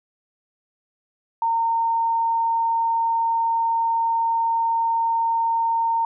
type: tone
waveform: sine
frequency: 916 Hz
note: A#5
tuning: 31 cents flat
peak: -18 dBFS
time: 1.42-6.05 s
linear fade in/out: 2 ms
effects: none